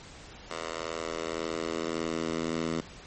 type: tone with high-pass filter sweep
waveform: 10% pulse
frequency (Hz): 81.8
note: E2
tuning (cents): -13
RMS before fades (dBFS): -33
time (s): 0.5-2.81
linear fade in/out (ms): 5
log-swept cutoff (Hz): 680 to 200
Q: 1.2
effects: pink hiss -48 dBFS RMS until 3.06 s + MP3 32 kbps